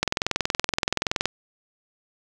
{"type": "click train", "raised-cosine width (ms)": 0.2, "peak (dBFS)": -4, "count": 27, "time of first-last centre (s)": [0.03, 1.256], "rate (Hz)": 21.2, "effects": []}